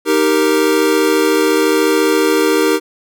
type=chord; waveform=square; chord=Eb major; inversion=none; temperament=equal; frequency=311.1 / 392 / 466.2 Hz; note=Eb4 / G4 / Bb4; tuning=0 / 0 / 0 cents; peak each=-16 dBFS; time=0.05-2.8 s; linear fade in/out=50 ms; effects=none